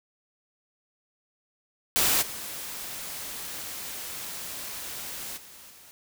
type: noise with level steps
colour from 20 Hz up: white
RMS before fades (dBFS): -23 / -37 / -48 / -51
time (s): 1.96-5.91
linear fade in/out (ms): 0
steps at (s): 2.21 / 5.36 / 5.69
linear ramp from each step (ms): 20
effects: none